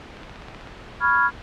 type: click train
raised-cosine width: 0.2 ms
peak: -22 dBFS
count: 9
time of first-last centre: 0.17-0.673 s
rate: 15.9 Hz
type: chord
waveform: sine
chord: C# dominant seventh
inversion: third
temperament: equal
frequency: 987.8 / 1108.7 / 1396.9 / 1661.2 Hz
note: B5 / C#6 / E#6 / G#6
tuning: 0 / 0 / 0 / 0 cents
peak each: -21 / -25 / -19 / -22 dBFS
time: 1-1.31 s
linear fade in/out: 50 ms
effects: pink hiss -40 dBFS RMS until 1.42 s + low-pass 3000 Hz 12 dB/octave